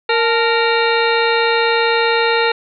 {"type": "harmonic tone with a mistuned harmonic", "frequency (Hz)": 463.9, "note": "A#4", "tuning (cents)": -8, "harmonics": [1, 2, 3, 4, 5, 6, 8, 9], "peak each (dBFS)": [-16, -19, -21, -22, -23, -24, -25, -26], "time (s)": [0.09, 2.52], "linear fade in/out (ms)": 5, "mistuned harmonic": 2, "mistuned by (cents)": -91, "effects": []}